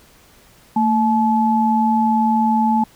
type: tone pair together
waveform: sine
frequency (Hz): 225.3 / 860.8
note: A3 / A5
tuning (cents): +41 / -38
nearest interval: octave + major seventh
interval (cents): 2321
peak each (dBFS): -16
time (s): 0.76-2.84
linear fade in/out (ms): 5
effects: pink hiss -50 dBFS RMS until 2.95 s